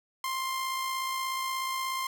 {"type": "tone with amplitude modulation", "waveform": "sawtooth", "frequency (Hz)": 1052, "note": "C6", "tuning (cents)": 9, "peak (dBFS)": -25, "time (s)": [0.24, 2.07], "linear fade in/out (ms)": 2, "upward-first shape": "sine", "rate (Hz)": 56.7, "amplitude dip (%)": 30, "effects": []}